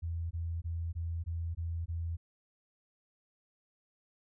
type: tone bursts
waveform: sine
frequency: 83.6 Hz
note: E2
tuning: 25 cents sharp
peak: -33 dBFS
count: 7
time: 0.02-2.17 s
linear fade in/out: 20 ms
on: 290 ms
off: 20 ms
effects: none